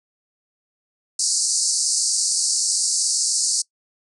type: band-pass noise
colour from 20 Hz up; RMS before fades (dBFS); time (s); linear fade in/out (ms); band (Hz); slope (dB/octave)
white; -21; 1.19-3.62; 5; 4400 to 9400; 96
effects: noise-tail reverb RT60 0.1 s tail -23 dB re dry